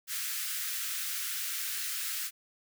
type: high-pass noise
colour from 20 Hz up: white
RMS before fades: -35 dBFS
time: 0.07-2.31 s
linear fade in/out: 50 ms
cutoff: 1300 Hz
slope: 48 dB/octave
effects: none